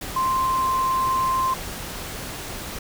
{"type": "tone in noise", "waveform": "sine", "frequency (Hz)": 1046.5, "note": "C6", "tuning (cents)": 0, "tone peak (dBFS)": -19, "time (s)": [0.16, 1.54], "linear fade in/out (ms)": 5, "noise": "pink", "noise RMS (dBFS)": -33, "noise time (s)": [0.01, 2.79], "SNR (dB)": 11, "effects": []}